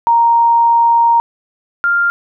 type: tone pair in turn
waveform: sine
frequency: 932.3 / 1396.9 Hz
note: A#5 / F6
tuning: 0 / 0 cents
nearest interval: perfect fifth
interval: 700 cents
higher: second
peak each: -7 / -10 dBFS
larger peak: first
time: 0.07-1.2 / 1.84-2.1 s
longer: first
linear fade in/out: 0 ms
effects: none